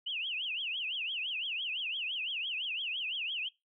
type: tone with vibrato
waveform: sine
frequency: 2865 Hz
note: F7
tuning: 44 cents sharp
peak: -33 dBFS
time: 0.06-3.49 s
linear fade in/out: 10 ms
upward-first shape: triangle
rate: 5.9 Hz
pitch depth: 280 cents each way
effects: noise-tail reverb RT60 0.2 s tail -21 dB re dry